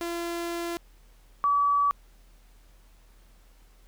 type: tone pair in turn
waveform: sawtooth / sine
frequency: 341.5 / 1145 Hz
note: F4 / D6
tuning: -39 / -44 cents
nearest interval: octave + major sixth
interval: 2095 cents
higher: second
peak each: -26 / -20 dBFS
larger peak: second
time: 0.01-0.77 / 1.44-1.91 s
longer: first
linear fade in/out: 0 ms
effects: added 40 Hz sine -53 dBFS peak until 3.87 s + pink hiss -63 dBFS RMS until 3.87 s